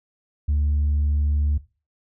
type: tone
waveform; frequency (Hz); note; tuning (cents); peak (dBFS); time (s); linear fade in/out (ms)
sine; 73.42; D2; 0; -16; 0.48-1.58; 10
effects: noise-tail reverb RT60 0.3 s tail -17 dB re dry + tanh soft clip ceiling -16 dBFS